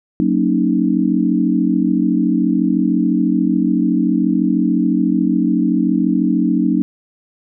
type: chord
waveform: sine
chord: D# minor seventh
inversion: first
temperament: equal with one note detuned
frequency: 185 / 230.5 / 277.2 / 311.1 Hz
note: F#3 / A#3 / C#4 / D#4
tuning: 0 / -19 / 0 / 0 cents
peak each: -18 dBFS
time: 0.2-6.82 s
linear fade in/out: 0 ms
effects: none